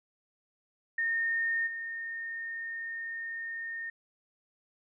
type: tone with level steps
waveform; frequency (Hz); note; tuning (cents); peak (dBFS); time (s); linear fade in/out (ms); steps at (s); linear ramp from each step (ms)
sine; 1832; A#6; -31; -27 / -35; 0.98-3.9; 5; 1.66; 20
effects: none